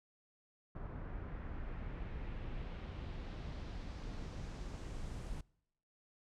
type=noise with low-pass filter sweep; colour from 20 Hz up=brown; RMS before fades=-44 dBFS; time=0.75-5.41 s; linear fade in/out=5 ms; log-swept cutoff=1400 to 9300 Hz; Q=1.4; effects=noise-tail reverb RT60 0.8 s tail -25 dB re dry